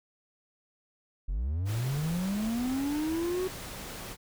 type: linear sweep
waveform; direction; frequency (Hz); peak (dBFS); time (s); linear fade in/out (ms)
triangle; up; 38.95 to 377.7; -26; 1.28-3.48; 10
type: noise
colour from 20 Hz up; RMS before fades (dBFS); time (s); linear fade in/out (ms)
pink; -41; 1.65-4.17; 50
effects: none